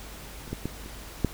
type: clicks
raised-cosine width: 3 ms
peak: -29 / -18 / -16 / -27 / -9 dBFS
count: 5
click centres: 0.478 / 0.53 / 0.656 / 0.861 / 1.247 s
effects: added 50 Hz sine -44 dBFS peak until 1.33 s + pink hiss -44 dBFS RMS until 1.33 s